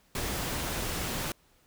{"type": "noise", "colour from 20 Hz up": "pink", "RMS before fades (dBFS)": -33, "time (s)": [0.15, 1.32], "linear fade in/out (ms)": 2, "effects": ["pink hiss -65 dBFS RMS until 1.66 s"]}